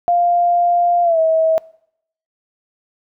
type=tone with pitch glide; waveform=sine; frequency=698.5 to 644.2 Hz; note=F5 to E5; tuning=0 to -40 cents; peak=-11 dBFS; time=0.08-1.58 s; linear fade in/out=0 ms; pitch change=-140 cents; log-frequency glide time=1.03-1.19 s; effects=noise-tail reverb RT60 0.7 s tail -23 dB re dry